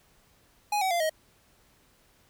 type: tone with pitch steps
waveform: square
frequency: 830.6 / 757.3 / 690.4 / 629.5 Hz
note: G#5 / F#5 / F5 / D#5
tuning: 0 / +40 / -20 / +20 cents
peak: -25 dBFS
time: 0.72-1.096 s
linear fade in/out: 5 ms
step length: 94 ms
effects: pink hiss -63 dBFS RMS until 2.29 s